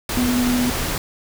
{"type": "tone in noise", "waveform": "sine", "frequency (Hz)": 246.9, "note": "B3", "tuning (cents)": 0, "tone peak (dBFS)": -17, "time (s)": [0.17, 0.7], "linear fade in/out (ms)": 2, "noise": "pink", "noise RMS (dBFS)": -24, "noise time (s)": [0.09, 0.98], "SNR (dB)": 4, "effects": []}